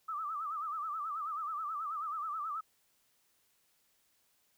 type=tone with vibrato; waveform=sine; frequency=1237 Hz; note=D#6; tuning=10 cents flat; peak=-35 dBFS; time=0.08-2.61 s; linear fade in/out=10 ms; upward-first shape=sine; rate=9.3 Hz; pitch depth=120 cents each way; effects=white hiss -73 dBFS RMS until 4.57 s